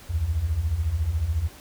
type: beating tone pair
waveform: sine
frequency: 69.9 / 83.9 Hz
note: C#2 / E2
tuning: +15 / +31 cents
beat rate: 14 Hz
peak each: -28 / -23 dBFS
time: 0.09-1.49 s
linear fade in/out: 20 ms
effects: pink hiss -47 dBFS RMS until 1.6 s